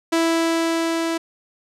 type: tone with level ramp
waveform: sawtooth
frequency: 330 Hz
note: E4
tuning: 2 cents sharp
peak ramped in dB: -12 to -17 dBFS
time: 0.12-1.18 s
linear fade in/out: 10 ms
effects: low-pass 10000 Hz 12 dB/octave

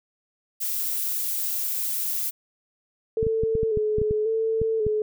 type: noise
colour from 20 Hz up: violet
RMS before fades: -27 dBFS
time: 0.6-2.31 s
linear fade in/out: 20 ms
type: tone with vibrato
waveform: sine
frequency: 436.5 Hz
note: A4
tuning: 14 cents flat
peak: -21 dBFS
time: 3.17-5.02 s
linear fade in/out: 2 ms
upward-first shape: square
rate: 0.92 Hz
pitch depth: 37 cents each way
type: clicks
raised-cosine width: 5 ms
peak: -16 dBFS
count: 11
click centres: 3.229 / 3.267 / 3.435 / 3.553 / 3.632 / 3.773 / 3.984 / 4.016 / 4.11 / 4.616 / 4.866 s
effects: none

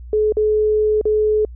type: tone with dropouts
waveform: sine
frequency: 427.3 Hz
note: G#4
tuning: 49 cents sharp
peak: -13 dBFS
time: 0.13-1.45 s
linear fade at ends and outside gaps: 2 ms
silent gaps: 0.323-0.369 / 1.013-1.054 s
effects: added 60 Hz sine -32 dBFS peak until 1.55 s

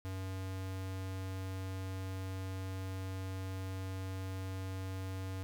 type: tone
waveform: square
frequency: 94.7 Hz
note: F#2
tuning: 41 cents sharp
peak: -39 dBFS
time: 0.05-5.43 s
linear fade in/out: 0 ms
effects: none

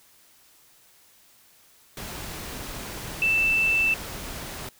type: tone in noise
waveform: sine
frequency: 2655 Hz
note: E7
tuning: 12 cents sharp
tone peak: -19 dBFS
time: 3.22-3.94 s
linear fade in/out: 2 ms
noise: pink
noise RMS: -36 dBFS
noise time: 1.97-4.69 s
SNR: +14 dB
effects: white hiss -57 dBFS RMS until 4.79 s

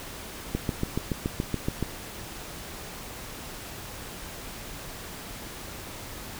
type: click train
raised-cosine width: 3 ms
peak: -13 dBFS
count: 10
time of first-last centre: 0.55-1.827 s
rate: 7.05 Hz
effects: pink hiss -40 dBFS RMS until 6.39 s

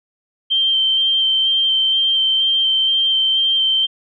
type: tone with vibrato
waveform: sine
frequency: 3136 Hz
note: G7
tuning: in tune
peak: -13 dBFS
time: 0.5-3.87 s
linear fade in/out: 20 ms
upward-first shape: square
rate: 2.1 Hz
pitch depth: 10 cents each way
effects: none

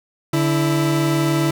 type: tone pair together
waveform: 40% pulse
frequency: 145.09 / 329.6 Hz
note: D3 / E4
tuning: -21 / 0 cents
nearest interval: octave + major second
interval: 1421 cents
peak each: -18 dBFS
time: 0.33-1.51 s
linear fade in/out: 5 ms
effects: none

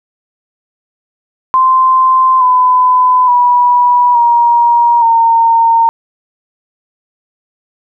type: tone with pitch steps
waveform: sine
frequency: 1039 / 1007.1 / 976.2 / 946.2 / 917.1 Hz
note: C6 / B5 / B5 / A#5 / A#5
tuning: -12 / +34 / -20 / +26 / -29 cents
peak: -5 dBFS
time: 1.54-5.89 s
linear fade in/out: 0 ms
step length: 870 ms
effects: none

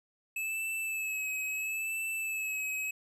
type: tone with vibrato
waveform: square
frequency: 2600 Hz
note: E7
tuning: 24 cents flat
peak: -33 dBFS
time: 0.36-2.91 s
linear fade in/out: 5 ms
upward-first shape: sine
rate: 0.74 Hz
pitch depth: 36 cents each way
effects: none

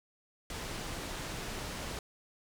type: low-pass noise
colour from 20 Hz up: pink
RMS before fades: -40 dBFS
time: 0.5-1.99 s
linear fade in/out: 2 ms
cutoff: 8700 Hz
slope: 12 dB/octave
effects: none

